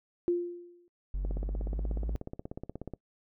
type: tone with exponential decay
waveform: sine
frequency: 349.2 Hz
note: F4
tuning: in tune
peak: -22 dBFS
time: 0.28-0.88 s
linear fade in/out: 0 ms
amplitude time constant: 130 ms
type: exponential sweep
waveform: triangle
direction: up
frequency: 46.25 to 55.3 Hz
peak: -28 dBFS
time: 1.14-2.16 s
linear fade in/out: 0 ms
type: click train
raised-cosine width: 2 ms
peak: -25 dBFS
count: 29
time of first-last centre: 1.25-2.937 s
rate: 16.6 Hz
effects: noise-tail reverb RT60 0.1 s tail -23 dB re dry